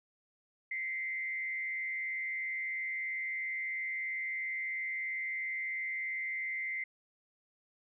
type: tone with frequency modulation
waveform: sine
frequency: 2076 Hz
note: C7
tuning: 14 cents flat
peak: -34 dBFS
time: 0.71-6.84 s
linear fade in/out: 5 ms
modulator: 141 Hz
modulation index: 0.48
effects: none

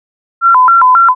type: tone with vibrato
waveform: sine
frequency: 1174.7 Hz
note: D6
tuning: in tune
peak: -3 dBFS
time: 0.41-1.15 s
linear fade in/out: 50 ms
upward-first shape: square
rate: 3.7 Hz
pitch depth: 260 cents each way
effects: none

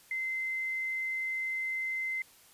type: tone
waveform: sine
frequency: 2069 Hz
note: C7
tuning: 20 cents flat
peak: -31 dBFS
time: 0.11-2.22 s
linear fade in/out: 2 ms
effects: white hiss -59 dBFS RMS until 2.53 s + resampled to 32000 Hz

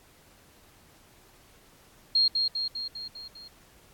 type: tone with echo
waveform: sine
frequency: 4238 Hz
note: C8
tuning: 21 cents sharp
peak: -19 dBFS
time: 2.15-2.28 s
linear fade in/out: 5 ms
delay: 200 ms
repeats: 6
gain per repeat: -4 dB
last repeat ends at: 3.48 s
effects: pink hiss -58 dBFS RMS until 3.93 s + AAC 64 kbps

